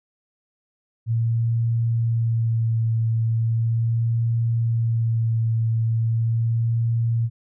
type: tone with vibrato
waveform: sine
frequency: 114.5 Hz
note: A#2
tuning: 31 cents flat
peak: -18 dBFS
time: 1.06-7.3 s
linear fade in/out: 50 ms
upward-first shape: sine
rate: 0.38 Hz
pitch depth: 19 cents each way
effects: none